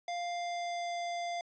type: tone with pitch glide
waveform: square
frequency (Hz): 698.5 to 694.1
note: F5 to F5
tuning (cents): 0 to -11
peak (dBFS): -35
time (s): 0.08-1.41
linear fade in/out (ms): 2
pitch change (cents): -11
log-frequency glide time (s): 0.32-0.97
effects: resampled to 16000 Hz + 12-bit